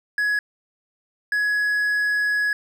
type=tone bursts at uneven times; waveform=triangle; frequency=1679 Hz; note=G#6; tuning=18 cents sharp; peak=-17 dBFS; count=2; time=0.18-0.39 / 1.32-2.53 s; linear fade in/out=2 ms; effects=none